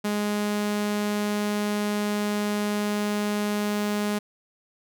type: tone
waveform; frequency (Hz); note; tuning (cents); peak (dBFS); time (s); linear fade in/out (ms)
sawtooth; 207.7; G#3; 0; -20; 0.04-4.19; 10
effects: none